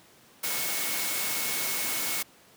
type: tone in noise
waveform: sine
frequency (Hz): 2197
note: C#7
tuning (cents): -16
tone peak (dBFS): -38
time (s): 0.43-2.23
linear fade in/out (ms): 10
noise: white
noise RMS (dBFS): -30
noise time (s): 0.43-2.23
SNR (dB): -11
effects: pink hiss -56 dBFS RMS until 2.56 s + high-pass 150 Hz 12 dB/octave